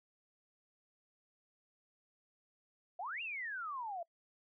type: exponential two-way sweep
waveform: sine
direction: up then down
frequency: 659.3 to 2840 to 659.3 Hz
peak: -39 dBFS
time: 2.99-4.03 s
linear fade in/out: 5 ms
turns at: 3.22 s
effects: noise-tail reverb RT60 0.1 s tail -26 dB re dry